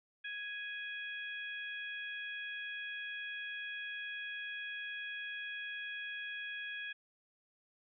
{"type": "harmonic tone", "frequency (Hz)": 830.6, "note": "G#5", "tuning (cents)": 0, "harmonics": [2, 3, 4], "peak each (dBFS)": [-42, -45, -48], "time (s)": [0.24, 6.93], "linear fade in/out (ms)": 10, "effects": []}